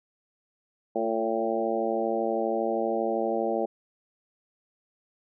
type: harmonic tone with a mistuned harmonic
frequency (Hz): 112.6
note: A2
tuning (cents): +40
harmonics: 2 / 3 / 4 / 5 / 6 / 7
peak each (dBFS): -34 / -31 / -31 / -30 / -32 / -33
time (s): 0.95-3.66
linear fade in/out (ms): 10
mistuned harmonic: 3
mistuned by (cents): +27
effects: none